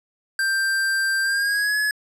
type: tone with pitch glide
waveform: square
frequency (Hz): 1575 to 1697.8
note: G6 to G#6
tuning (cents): +8 to +38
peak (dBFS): -20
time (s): 0.39-1.91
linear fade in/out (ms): 2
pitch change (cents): +130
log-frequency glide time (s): 1.23-1.78
effects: low-pass 12000 Hz 12 dB/octave